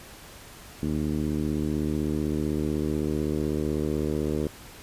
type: tone with low-pass filter sweep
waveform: 10% pulse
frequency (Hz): 75.9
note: D#2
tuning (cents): -42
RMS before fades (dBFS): -27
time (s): 0.83-4.47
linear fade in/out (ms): 0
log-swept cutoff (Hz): 280 to 450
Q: 1.8
effects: pink hiss -46 dBFS RMS until 4.82 s + resampled to 32000 Hz